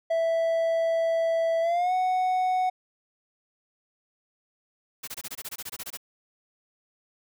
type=tone with pitch glide; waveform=triangle; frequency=659.3 to 740 Hz; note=E5 to F#5; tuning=0 to 0 cents; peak=-20 dBFS; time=0.1-2.7 s; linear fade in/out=10 ms; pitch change=+200 cents; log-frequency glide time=1.61-1.93 s
type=noise bursts; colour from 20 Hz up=white; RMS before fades=-36 dBFS; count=14; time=5.03-5.973 s; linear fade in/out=10 ms; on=46 ms; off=23 ms
effects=none